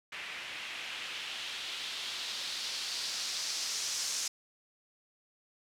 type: noise with low-pass filter sweep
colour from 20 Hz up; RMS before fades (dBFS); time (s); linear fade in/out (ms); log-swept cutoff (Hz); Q
blue; -38; 0.12-4.28; 5; 2300 to 6200; 2
effects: none